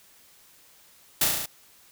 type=noise with echo; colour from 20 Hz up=white; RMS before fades=-21 dBFS; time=1.21-1.25 s; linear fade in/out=5 ms; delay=35 ms; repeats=6; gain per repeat=-2 dB; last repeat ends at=1.46 s; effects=white hiss -56 dBFS RMS until 1.91 s